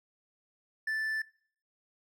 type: tone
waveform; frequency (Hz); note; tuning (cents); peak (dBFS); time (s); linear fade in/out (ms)
triangle; 1759; A6; -1; -28; 0.87-1.22; 5
effects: noise-tail reverb RT60 0.5 s tail -20 dB re dry